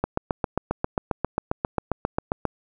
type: click train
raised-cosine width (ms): 1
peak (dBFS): -8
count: 19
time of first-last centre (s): 0.04-2.453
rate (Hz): 7.46
effects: none